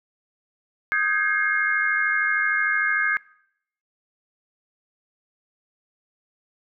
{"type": "chord", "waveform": "sine", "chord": "Ab major seventh", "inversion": "second", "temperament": "equal with one note detuned", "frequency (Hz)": [1244.5, 1568, 1661.2, 2137], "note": ["Eb6", "G6", "Ab6", "C7"], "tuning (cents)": [0, 0, 0, 36], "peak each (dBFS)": [-29, -25, -23, -24], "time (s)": [0.92, 3.17], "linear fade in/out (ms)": 0, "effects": ["noise-tail reverb RT60 0.7 s tail -22 dB re dry"]}